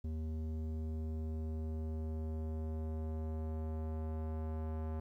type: tone with low-pass filter sweep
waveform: square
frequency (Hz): 78.9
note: D#2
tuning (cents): +25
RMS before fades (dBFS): -39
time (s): 0.04-5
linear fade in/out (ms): 5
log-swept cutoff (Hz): 300 to 940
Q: 0.94
effects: 12-bit